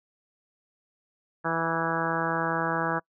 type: harmonic tone with a mistuned harmonic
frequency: 164.81 Hz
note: E3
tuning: in tune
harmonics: 1 / 2 / 3 / 4 / 5 / 6 / 7 / 8 / 9 / 10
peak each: -34 / -34 / -34 / -34 / -34 / -34 / -34 / -34 / -34 / -34 dBFS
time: 1.44-3 s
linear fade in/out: 20 ms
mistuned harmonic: 6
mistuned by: -18 cents
effects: noise-tail reverb RT60 0.1 s tail -26 dB re dry